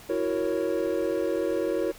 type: chord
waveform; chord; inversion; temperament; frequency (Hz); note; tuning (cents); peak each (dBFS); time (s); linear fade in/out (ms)
triangle; F# dominant seventh; third; equal; 329.6 / 370 / 466.2 / 554.4; E4 / F#4 / A#4 / C#5; 0 / 0 / 0 / 0; -28; 0.09-1.92; 10
effects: pink hiss -48 dBFS RMS until 1.98 s